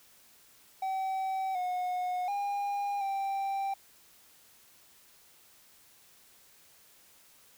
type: tone with pitch steps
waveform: triangle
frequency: 765 / 726 / 808 / 785 Hz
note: G5 / F#5 / G#5 / G5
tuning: -42 / -33 / -48 / +2 cents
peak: -28 dBFS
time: 0.82-3.74 s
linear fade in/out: 5 ms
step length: 730 ms
effects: white hiss -60 dBFS RMS until 7.57 s